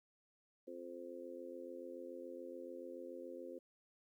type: harmonic tone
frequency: 87 Hz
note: F2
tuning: 6 cents flat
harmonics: 3 / 4 / 5 / 6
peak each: -54 / -51 / -55 / -50 dBFS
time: 0.67-3.59 s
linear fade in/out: 10 ms
effects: 13-bit